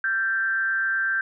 sine tone with frequency modulation, 1568 Hz, G6, in tune, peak -21 dBFS, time 0.04-1.21 s, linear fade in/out 2 ms, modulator 203 Hz, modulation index 0.44, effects none

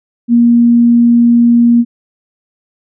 sine tone, 236.6 Hz, A#3, 26 cents sharp, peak -4 dBFS, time 0.28-1.85 s, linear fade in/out 50 ms, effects none

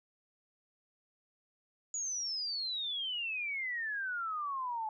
sine exponential sweep, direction down, 6890 to 853 Hz, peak -34 dBFS, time 1.94-4.89 s, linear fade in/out 2 ms, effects none

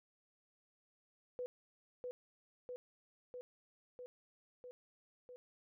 sine tone with echo, 496.2 Hz, B4, 8 cents sharp, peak -39 dBFS, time 1.39-1.46 s, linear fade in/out 0 ms, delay 650 ms, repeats 6, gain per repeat -2 dB, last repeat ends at 5.36 s, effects none

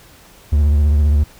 triangle tone with vibrato, 73.6 Hz, D2, 4 cents sharp, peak -8 dBFS, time 0.52-1.24 s, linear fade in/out 10 ms, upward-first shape sine, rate 15 Hz, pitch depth 67 cents each way, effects pink hiss -45 dBFS RMS until 1.39 s

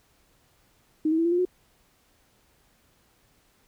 sine tone with pitch steps, 311.1 / 321 / 331.1 / 341.6 / 352.4 / 363.6 Hz, D#4 / E4 / E4 / F4 / F4 / F#4, 0 / -46 / +8 / -38 / +16 / -30 cents, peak -20 dBFS, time 1.05-1.452 s, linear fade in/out 5 ms, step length 67 ms, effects pink hiss -64 dBFS RMS until 3.67 s

